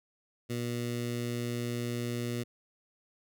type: tone with notch filter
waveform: 15% pulse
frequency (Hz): 120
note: B2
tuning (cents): -49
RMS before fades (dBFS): -34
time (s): 0.49-2.44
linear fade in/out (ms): 20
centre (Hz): 970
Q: 0.84
effects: none